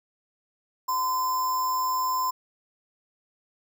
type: tone with sample-and-hold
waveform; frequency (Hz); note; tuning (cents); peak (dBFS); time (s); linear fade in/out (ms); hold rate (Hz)
sine; 1020; C6; -44; -23; 0.88-2.31; 10; 6300
effects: none